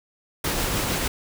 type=noise with tremolo; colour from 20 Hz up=pink; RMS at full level=-24 dBFS; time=0.44-1.08 s; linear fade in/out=5 ms; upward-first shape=triangle; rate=6.7 Hz; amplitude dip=25%; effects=none